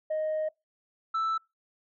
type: tone pair in turn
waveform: sine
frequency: 622.3 / 1320.9 Hz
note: D#5 / E6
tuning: 0 / +3 cents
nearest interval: octave + minor second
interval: 1303 cents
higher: second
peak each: -25 / -23 dBFS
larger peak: second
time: 0.1-0.49 / 1.14-1.38 s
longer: first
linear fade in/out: 10 ms
effects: noise-tail reverb RT60 0.2 s tail -25 dB re dry + tanh soft clip ceiling -25 dBFS